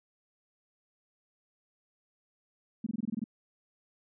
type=tone bursts; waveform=sine; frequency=221 Hz; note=A3; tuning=8 cents sharp; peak=-29 dBFS; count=9; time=2.84-3.241 s; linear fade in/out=5 ms; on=25 ms; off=22 ms; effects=none